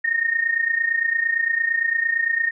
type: tone with amplitude modulation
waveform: sine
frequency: 1843 Hz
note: A#6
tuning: 20 cents flat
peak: -15 dBFS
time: 0.04-2.51 s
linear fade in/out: 10 ms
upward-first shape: sine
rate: 28.8 Hz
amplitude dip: 75%
effects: none